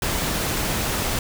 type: noise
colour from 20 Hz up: pink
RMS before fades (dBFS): -24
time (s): 0.02-1.19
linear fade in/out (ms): 2
effects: none